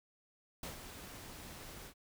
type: noise with ADSR envelope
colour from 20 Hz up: pink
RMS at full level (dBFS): -43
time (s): 0.63-1.94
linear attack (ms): 4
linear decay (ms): 120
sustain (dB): -7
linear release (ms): 75
effects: none